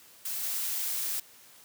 blue noise with level steps, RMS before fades -34 / -32 dBFS, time 0.25-1.2 s, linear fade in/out 5 ms, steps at 0.43 s, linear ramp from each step 5 ms, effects white hiss -55 dBFS RMS until 1.64 s + high-pass 80 Hz 12 dB/octave

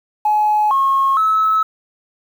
sine tone with pitch steps, 847 / 1085 / 1297 Hz, G#5 / C#6 / E6, +34 / -37 / -28 cents, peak -11 dBFS, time 0.25-1.63 s, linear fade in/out 5 ms, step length 460 ms, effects tanh soft clip ceiling -7 dBFS + 7-bit

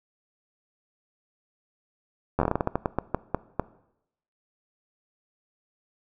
slowing click train, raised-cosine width 1 ms, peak -9 dBFS, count 16, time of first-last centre 2.39-3.597 s, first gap 11 ms, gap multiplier 1.25, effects noise-tail reverb RT60 0.8 s tail -19 dB re dry

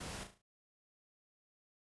pink noise with echo, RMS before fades -45 dBFS, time 0-0.24 s, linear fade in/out 10 ms, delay 36 ms, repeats 5, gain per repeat -7 dB, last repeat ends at 0.42 s, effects resampled to 24000 Hz

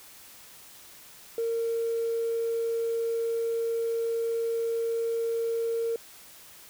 triangle tone with tanh clipping, 460 Hz, A#4, 23 cents flat, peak -25 dBFS, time 1.38-5.96 s, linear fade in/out 2 ms, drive 1 dB, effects white hiss -50 dBFS RMS until 6.69 s

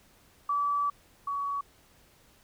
sine tone pair in turn, 1152 / 1128.3 Hz, D6 / C#6, -34 / +30 cents, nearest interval unison, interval 36 cents, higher first, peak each -25 / -29 dBFS, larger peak first, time 0.49-0.9 / 1.27-1.61 s, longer first, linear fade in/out 5 ms, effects pink hiss -61 dBFS RMS until 2.43 s

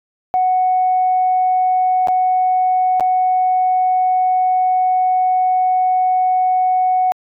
sine tone with dropouts, 740 Hz, F#5, in tune, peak -11 dBFS, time 0.34-7.12 s, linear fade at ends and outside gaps 0 ms, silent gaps 2.073-2.084 / 2.998-3.007 s, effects tanh soft clip ceiling -7 dBFS

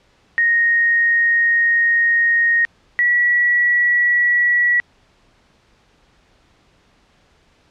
sine tone pair in turn, 1864.7 / 1936.2 Hz, A#6 / B6, 0 / -35 cents, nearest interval minor second, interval 65 cents, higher second, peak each -12 dBFS, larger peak neither, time 0.38-2.65 / 2.99-4.8 s, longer first, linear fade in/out 0 ms, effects pink hiss -56 dBFS RMS until 7.7 s + low-pass 5000 Hz 12 dB/octave

